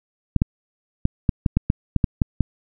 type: clicks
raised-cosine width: 5 ms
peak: -4 dBFS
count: 11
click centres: 0.363 / 0.419 / 1.054 / 1.292 / 1.462 / 1.57 / 1.701 / 1.963 / 2.042 / 2.218 / 2.407 s
effects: none